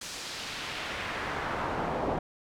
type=noise with band-pass filter sweep; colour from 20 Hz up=brown; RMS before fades=-34 dBFS; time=0.01-2.19 s; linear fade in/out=5 ms; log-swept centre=6500 to 610 Hz; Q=1.1; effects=none